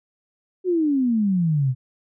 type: exponential sweep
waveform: sine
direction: down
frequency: 377.5 to 123.47 Hz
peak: -17 dBFS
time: 0.64-1.75 s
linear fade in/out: 50 ms
effects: none